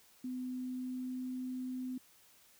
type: tone with pitch glide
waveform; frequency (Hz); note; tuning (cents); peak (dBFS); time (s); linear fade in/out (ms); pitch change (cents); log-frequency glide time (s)
sine; 253.3 to 254.9; B3 to C4; +44 to -45; -37; 0.24-1.98; 5; +11; 0.38-1.35
effects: white hiss -64 dBFS RMS until 2.59 s